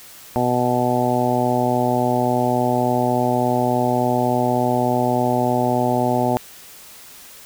harmonic tone, 123.47 Hz, B2, in tune, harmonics 1 / 2 / 3 / 4 / 5 / 6 / 7, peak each -25 / -22 / -25 / -27 / -23 / -23 / -24 dBFS, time 0.36-6.37 s, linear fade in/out 0 ms, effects white hiss -42 dBFS RMS until 7.45 s

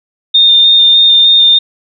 sine tone with vibrato, 3638 Hz, A#7, 43 cents flat, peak -3 dBFS, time 0.34-1.59 s, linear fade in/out 10 ms, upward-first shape square, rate 3.3 Hz, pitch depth 9 cents each way, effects none

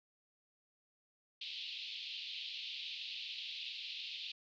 white band-pass noise, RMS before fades -45 dBFS, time 1.41-4.32 s, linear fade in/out 5 ms, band 2600 to 4200 Hz, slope 48 dB/octave, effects none

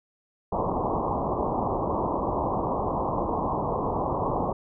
white low-pass noise, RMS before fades -27 dBFS, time 0.52-4.53 s, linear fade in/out 5 ms, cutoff 1100 Hz, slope 96 dB/octave, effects none

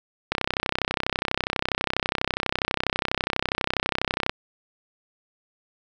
click train, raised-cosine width 0.3 ms, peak -6 dBFS, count 129, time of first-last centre 0.32-4.295 s, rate 32.2 Hz, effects none

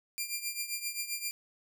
10% pulse tone with tremolo, 2387 Hz, D7, 28 cents sharp, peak -22 dBFS, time 0.18-1.31 s, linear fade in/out 0 ms, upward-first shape triangle, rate 7.6 Hz, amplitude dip 80%, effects none

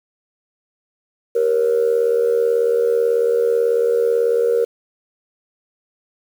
sine tone with amplitude modulation, 470 Hz, A#4, 14 cents sharp, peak -9 dBFS, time 1.35-4.65 s, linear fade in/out 10 ms, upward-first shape sine, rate 78.2 Hz, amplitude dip 80%, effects tanh soft clip ceiling -8 dBFS + 7-bit

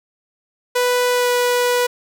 sawtooth tone with pitch glide, 493.9 to 490.2 Hz, B4 to B4, 0 to -13 cents, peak -11 dBFS, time 0.75-1.87 s, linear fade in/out 10 ms, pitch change -13 cents, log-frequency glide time 1.12-1.3 s, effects none

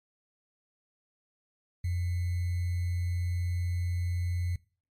sine tone with sample-and-hold, 87.9 Hz, F2, 12 cents sharp, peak -27 dBFS, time 1.84-4.56 s, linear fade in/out 5 ms, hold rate 2100 Hz, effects noise-tail reverb RT60 0.4 s tail -22 dB re dry + MP3 64 kbps

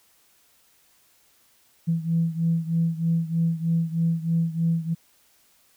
sine beating tone pair, 164.7 / 167.9 Hz, E3 / E3, -1 / +32 cents, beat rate 3.2 Hz, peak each -22 / -25 dBFS, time 1.87-4.95 s, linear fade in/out 20 ms, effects tanh soft clip ceiling -13 dBFS + white hiss -61 dBFS RMS until 5.76 s

